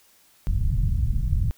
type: low-pass noise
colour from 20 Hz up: pink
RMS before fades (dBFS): -22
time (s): 0.47-1.51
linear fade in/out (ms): 0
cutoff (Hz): 130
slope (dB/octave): 24
effects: white hiss -58 dBFS RMS until 1.57 s